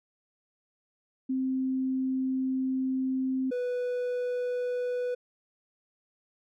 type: tone pair in turn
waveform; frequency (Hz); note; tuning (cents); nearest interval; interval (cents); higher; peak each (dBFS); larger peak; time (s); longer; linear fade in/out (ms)
sine / triangle; 261.6 / 493.8; C4 / B4; 0 / 0; major seventh; 1100; second; -26; neither; 1.29-3.51 / 3.51-5.15; first; 10
effects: none